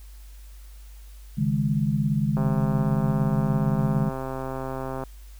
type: chord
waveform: sine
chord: C# suspended second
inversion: none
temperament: just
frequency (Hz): 138.59 / 155.92 / 207.9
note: C#3 / D#3 / G#3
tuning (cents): 0 / +4 / +2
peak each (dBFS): -25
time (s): 1.37-4.1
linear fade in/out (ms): 20
type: click train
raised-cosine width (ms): 1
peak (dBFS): -18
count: 353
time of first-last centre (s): 2.37-5.037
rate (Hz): 132
effects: added 50 Hz sine -41 dBFS peak until 5.39 s + white hiss -56 dBFS RMS until 5.39 s